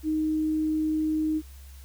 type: tone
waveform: sine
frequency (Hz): 311.1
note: D#4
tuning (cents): 0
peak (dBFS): -23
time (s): 0.03-1.42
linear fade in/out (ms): 50
effects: added 67 Hz sine -43 dBFS peak until 1.84 s + white hiss -55 dBFS RMS until 1.84 s